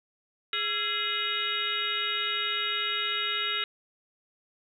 harmonic tone with a mistuned harmonic, 416.6 Hz, G#4, 5 cents sharp, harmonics 1 / 3 / 4 / 5 / 6 / 7 / 8 / 9, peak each -43 / -35 / -39 / -35 / -38 / -32 / -42 / -32 dBFS, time 0.53-3.64 s, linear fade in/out 2 ms, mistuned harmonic 3, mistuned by +130 cents, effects 10-bit

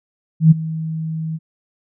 sine tone with ADSR envelope, 159.9 Hz, D#3, 48 cents sharp, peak -3 dBFS, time 0.4-1.39 s, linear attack 110 ms, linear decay 19 ms, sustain -18 dB, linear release 37 ms, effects none

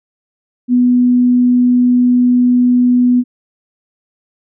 sine tone, 246.9 Hz, B3, in tune, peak -7 dBFS, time 0.68-3.24 s, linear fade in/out 50 ms, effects none

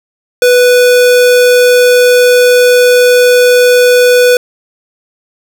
square tone, 493.9 Hz, B4, in tune, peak -4 dBFS, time 0.42-4.37 s, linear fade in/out 2 ms, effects none

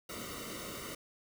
pink noise with comb filter, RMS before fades -43 dBFS, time 0.09-0.95 s, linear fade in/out 5 ms, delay 1.2 ms, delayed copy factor -1, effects none

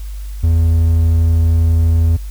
triangle tone, 82.41 Hz, E2, in tune, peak -7 dBFS, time 0.43-2.17 s, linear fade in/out 10 ms, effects added 50 Hz sine -23 dBFS peak until 2.3 s + white hiss -44 dBFS RMS until 2.3 s

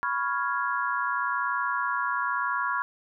sine chord, C# dominant seventh, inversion third, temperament equal, 987.8 / 1108.7 / 1396.9 / 1661.2 Hz, B5 / C#6 / E#6 / G#6, 0 / 0 / 0 / 0 cents, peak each -31 / -30 / -30 / -32 dBFS, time 0.03-2.82 s, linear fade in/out 0 ms, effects none

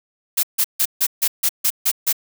blue noise bursts, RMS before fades -17 dBFS, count 9, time 0.37-2.128 s, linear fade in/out 10 ms, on 62 ms, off 150 ms, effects none

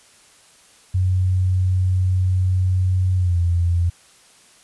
sine tone with pitch glide, 92.5 to 86.31 Hz, F#2 to F2, 0 to -20 cents, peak -15 dBFS, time 0.94-3.9 s, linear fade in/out 10 ms, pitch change -120 cents, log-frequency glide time 3.16-3.38 s, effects white hiss -51 dBFS RMS until 4.63 s + resampled to 24000 Hz

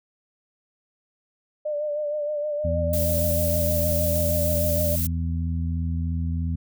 sine tone with vibrato, 595 Hz, D5, 22 cents sharp, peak -24 dBFS, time 1.65-4.96 s, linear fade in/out 10 ms, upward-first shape sine, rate 6.4 Hz, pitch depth 37 cents each way
harmonic tone, 83.1 Hz, E2, 15 cents sharp, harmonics 1 / 2 / 3, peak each -24 / -30 / -34 dBFS, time 2.64-6.56 s, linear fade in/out 10 ms
violet noise, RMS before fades -28 dBFS, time 2.93-5.07 s, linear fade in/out 5 ms
effects none

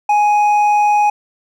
triangle tone with hard clipping, 833 Hz, G#5, 5 cents sharp, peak -11 dBFS, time 0.09-1.1 s, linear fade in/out 5 ms, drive 8 dB, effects none

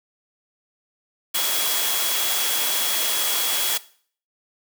sine tone in noise, 3338 Hz, G#7, 8 cents sharp, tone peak -28 dBFS, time 1.34-3.78 s, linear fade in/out 10 ms, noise white, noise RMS -23 dBFS, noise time 1.34-3.78 s, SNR -8 dB, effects noise-tail reverb RT60 0.5 s tail -18 dB re dry + high-pass 400 Hz 12 dB/octave

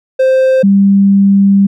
triangle / sine tone pair in turn, 523.3 / 197.72 Hz, C5 / G3, 0 / +15 cents, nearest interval octave + perfect fourth, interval 1685 cents, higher first, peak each -4 dBFS, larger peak neither, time 0.19-0.63 / 0.63-1.67 s, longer second, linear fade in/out 10 ms, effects none

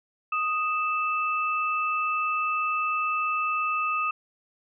sine tone pair together, 1244.5 / 2637 Hz, D#6 / E7, 0 / 0 cents, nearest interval octave + minor second, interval 1300 cents, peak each -25 / -29 dBFS, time 0.32-4.11 s, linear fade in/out 5 ms, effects none

